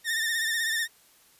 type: tone with vibrato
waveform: sawtooth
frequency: 1813 Hz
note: A#6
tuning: 49 cents flat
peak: -22 dBFS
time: 0.04-0.88 s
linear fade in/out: 50 ms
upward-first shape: sine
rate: 16 Hz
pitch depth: 52 cents each way
effects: white hiss -59 dBFS RMS until 1.39 s + resampled to 32000 Hz